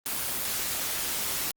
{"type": "noise with amplitude modulation", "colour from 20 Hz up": "white", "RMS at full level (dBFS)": -29, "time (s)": [0.06, 1.51], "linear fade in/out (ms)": 0, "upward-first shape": "sine", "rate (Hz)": 128, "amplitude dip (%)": 30, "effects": ["Opus 24 kbps"]}